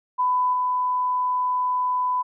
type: tone with level steps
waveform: sine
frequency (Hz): 1000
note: B5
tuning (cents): +21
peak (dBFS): -18 / -20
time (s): 0.18-2.23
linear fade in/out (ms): 20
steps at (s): 0.53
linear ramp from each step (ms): 5
effects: none